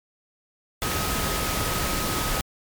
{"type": "tone in noise", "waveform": "sine", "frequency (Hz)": 1267, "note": "D#6", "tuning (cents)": 31, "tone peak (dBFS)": -33, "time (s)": [0.82, 2.41], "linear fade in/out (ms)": 0, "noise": "pink", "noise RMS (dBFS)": -26, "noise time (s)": [0.82, 2.41], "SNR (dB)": -10, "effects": ["MP3 96 kbps"]}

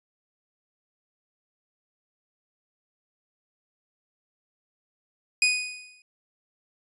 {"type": "tone with exponential decay", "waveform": "sawtooth", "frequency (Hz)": 2484, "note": "D#7", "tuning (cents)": -3, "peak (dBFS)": -13, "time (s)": [5.42, 6.02], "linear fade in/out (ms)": 2, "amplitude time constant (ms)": 130, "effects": ["resampled to 24000 Hz"]}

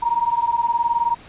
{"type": "beating tone pair", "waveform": "sine", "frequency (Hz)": [932.3, 951.3], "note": ["A#5", "A#5"], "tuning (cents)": [0, 35], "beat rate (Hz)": 19, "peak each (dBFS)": -20, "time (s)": [0.02, 1.15], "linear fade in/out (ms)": 10, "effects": ["pink hiss -44 dBFS RMS until 1.28 s", "resampled to 8000 Hz"]}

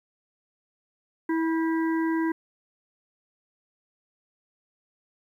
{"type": "harmonic tone with a mistuned harmonic", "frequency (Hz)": 325.6, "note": "E4", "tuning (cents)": -21, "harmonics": [1, 3, 5, 6], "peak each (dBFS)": [-23, -33, -37, -39], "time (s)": [1.29, 2.32], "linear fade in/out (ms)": 5, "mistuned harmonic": 5, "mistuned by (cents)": -28, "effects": ["10-bit"]}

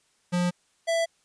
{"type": "tone pair in turn", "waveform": "square", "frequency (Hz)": [177.2, 664], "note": ["F3", "E5"], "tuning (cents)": [25, 12], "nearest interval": "octave + major seventh", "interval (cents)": 2287, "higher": "second", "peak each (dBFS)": -23, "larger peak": "neither", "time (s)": [[0.32, 0.51], [0.87, 1.06]], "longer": "neither", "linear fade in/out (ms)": 20, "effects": ["white hiss -67 dBFS RMS until 1.24 s", "resampled to 22050 Hz"]}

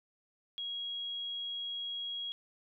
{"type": "tone", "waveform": "sine", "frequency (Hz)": 3300, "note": "G#7", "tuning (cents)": -12, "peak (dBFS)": -36, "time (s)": [0.58, 2.32], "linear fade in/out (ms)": 0, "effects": []}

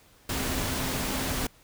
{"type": "tone in noise", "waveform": "sine", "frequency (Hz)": 260.4, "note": "C4", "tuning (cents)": -8, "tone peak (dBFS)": -37, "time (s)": [0.29, 1.47], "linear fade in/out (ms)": 5, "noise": "pink", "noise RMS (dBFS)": -30, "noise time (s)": [0.29, 1.47], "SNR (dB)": -10, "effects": ["pink hiss -58 dBFS RMS until 1.63 s"]}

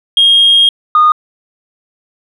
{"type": "tone pair in turn", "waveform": "sine", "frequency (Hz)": [3246, 1227.5], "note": ["G#7", "D#6"], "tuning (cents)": [-40, -24], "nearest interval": "octave + perfect fourth", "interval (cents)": 1684, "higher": "first", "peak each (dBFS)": -3, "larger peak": "neither", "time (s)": [[0.17, 0.69], [0.95, 1.12]], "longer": "first", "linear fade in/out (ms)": 2, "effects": ["tanh soft clip ceiling -1 dBFS"]}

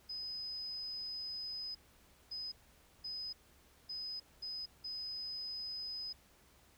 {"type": "tone bursts at uneven times", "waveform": "sine", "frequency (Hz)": 5030, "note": "D#8", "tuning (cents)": 18, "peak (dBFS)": -40, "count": 6, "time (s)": [[0.09, 1.75], [2.31, 2.52], [3.04, 3.33], [3.89, 4.2], [4.42, 4.66], [4.84, 6.13]], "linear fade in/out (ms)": 10, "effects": ["added 67 Hz sine -70 dBFS peak until 6.77 s", "pink hiss -66 dBFS RMS until 6.77 s"]}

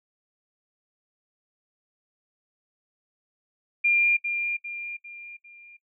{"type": "tone with echo", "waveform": "sine", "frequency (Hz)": 2399, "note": "D7", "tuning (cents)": 36, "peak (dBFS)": -18, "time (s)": [3.84, 4.17], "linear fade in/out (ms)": 10, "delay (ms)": 400, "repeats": 4, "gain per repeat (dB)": -7, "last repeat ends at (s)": 5.77, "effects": ["noise-tail reverb RT60 0.1 s tail -17 dB re dry"]}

